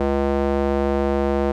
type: tone with band-pass filter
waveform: square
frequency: 69.5 Hz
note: C#2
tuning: 5 cents sharp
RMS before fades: -20 dBFS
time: 0-1.52 s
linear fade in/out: 5 ms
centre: 500 Hz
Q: 1.2
effects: none